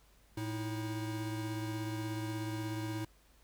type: tone pair together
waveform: square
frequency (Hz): 111.59 / 318.2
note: A2 / D#4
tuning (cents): +25 / +39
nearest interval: octave + tritone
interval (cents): 1814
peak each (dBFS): -39 / -40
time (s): 0.37-3.05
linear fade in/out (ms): 5
effects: added 50 Hz sine -64 dBFS peak until 3.43 s + pink hiss -67 dBFS RMS until 3.43 s